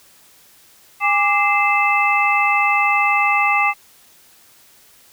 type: tone cluster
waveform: sine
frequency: 816 / 1177 / 2077 / 2630 Hz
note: G#5 / D6 / C7 / E7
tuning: -31 / +3 / -13 / -5 cents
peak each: -19 dBFS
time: 1-3.74 s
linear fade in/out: 50 ms
effects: white hiss -50 dBFS RMS until 5.12 s